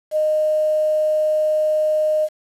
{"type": "tone with quantisation", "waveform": "sine", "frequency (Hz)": 616, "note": "D#5", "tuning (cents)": -17, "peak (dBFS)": -15, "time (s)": [0.11, 2.29], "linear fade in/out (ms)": 50, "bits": 7, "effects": ["resampled to 32000 Hz"]}